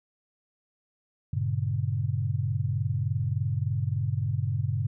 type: chord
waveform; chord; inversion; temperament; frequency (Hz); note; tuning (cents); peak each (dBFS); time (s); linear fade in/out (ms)
sine; G diminished; none; just; 98 / 117.6 / 141.12; G2 / Bb2 / Db3; 0 / +16 / +31; -29 / -29 / -30; 1.33-4.87; 5
effects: none